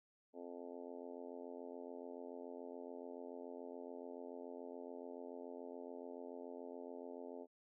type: harmonic tone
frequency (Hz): 87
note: F2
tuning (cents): -6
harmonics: 3 / 4 / 5 / 6 / 7 / 8 / 9 / 10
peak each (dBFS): -53 / -56 / -52 / -57 / -55 / -62 / -65 / -63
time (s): 0.33-7.47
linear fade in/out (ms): 50
effects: none